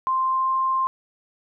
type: tone with pitch glide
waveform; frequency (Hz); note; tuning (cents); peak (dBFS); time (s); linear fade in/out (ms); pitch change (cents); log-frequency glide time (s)
sine; 1046.5 to 1052.6; C6 to C6; 0 to +10; -19; 0.07-0.87; 0; +10; 0.26-0.54
effects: none